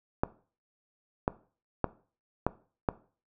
clicks, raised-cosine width 1 ms, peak -11 dBFS, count 5, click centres 0.235 / 1.279 / 1.843 / 2.466 / 2.888 s, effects noise-tail reverb RT60 0.4 s tail -18 dB re dry

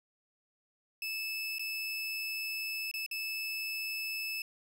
30% pulse tone with dropouts, 2617 Hz, E7, 13 cents flat, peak -32 dBFS, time 1.02-4.42 s, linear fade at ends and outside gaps 2 ms, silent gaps 1.584-1.594 / 2.914-2.939 / 3.063-3.112 s, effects none

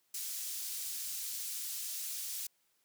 pink high-pass noise, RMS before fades -40 dBFS, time 0.14-2.47 s, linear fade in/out 5 ms, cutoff 6000 Hz, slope 12 dB/octave, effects white hiss -75 dBFS RMS until 2.84 s + high-pass 100 Hz 12 dB/octave

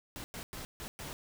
pink noise bursts at uneven times, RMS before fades -43 dBFS, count 5, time 0.16-0.24 / 0.34-0.43 / 0.53-0.65 / 0.8-0.88 / 0.99-1.13 s, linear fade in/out 0 ms, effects none

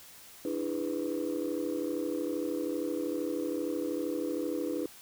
sine chord, E dominant seventh, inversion third, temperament just, 296.7 / 329.6 / 412 / 494.4 Hz, D4 / E4 / G#4 / B4, +18 / 0 / -14 / +2 cents, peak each -34 / -34 / -37 / -35 dBFS, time 0.45-4.86 s, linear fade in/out 2 ms, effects tanh soft clip ceiling -24 dBFS + white hiss -52 dBFS RMS until 5.01 s

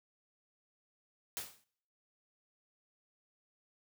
white noise with exponential decay, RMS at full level -37 dBFS, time 1.37-1.64 s, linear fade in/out 0 ms, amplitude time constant 58 ms, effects noise-tail reverb RT60 0.7 s tail -25 dB re dry

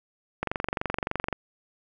click train, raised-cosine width 0.5 ms, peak -12 dBFS, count 22, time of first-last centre 0.43-1.327 s, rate 23.4 Hz, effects none

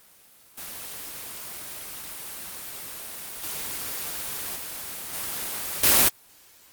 white noise with level steps, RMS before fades -37 / -32 / -35 / -31 / -17 dBFS, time 0.57-6.09 s, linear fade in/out 10 ms, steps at 3.43 / 4.56 / 5.13 / 5.83 s, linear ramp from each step 5 ms, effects white hiss -54 dBFS RMS until 6.72 s + Opus 24 kbps

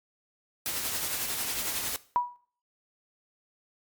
white noise with tremolo, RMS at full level -30 dBFS, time 0.66-1.96 s, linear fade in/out 0 ms, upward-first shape triangle, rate 11 Hz, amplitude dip 40%
sine tone with exponential decay, 973 Hz, B5, 26 cents flat, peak -18 dBFS, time 2.16-2.36 s, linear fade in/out 0 ms, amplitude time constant 43 ms
effects noise-tail reverb RT60 0.5 s tail -19 dB re dry + MP3 96 kbps

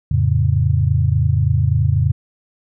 sine chord, F augmented, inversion none, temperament equal with one note detuned, 86.45 / 110 / 138.59 Hz, F2 / A2 / C#3, -17 / 0 / 0 cents, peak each -17 dBFS, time 0.11-2.12 s, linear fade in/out 5 ms, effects none

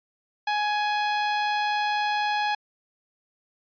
sawtooth tone, 836 Hz, G#5, 11 cents sharp, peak -19 dBFS, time 0.47-2.55 s, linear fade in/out 5 ms, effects resampled to 11025 Hz

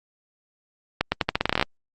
accelerating click train, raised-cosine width 0.3 ms, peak -4 dBFS, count 14, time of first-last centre 1.01-1.626 s, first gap 110 ms, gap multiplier 0.84, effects Opus 48 kbps

